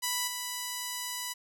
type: tone with level steps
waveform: 5% pulse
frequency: 987.8 Hz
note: B5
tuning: in tune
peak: -17 / -22 dBFS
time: 0.02-1.34 s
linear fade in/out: 20 ms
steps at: 0.27 s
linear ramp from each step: 10 ms
effects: none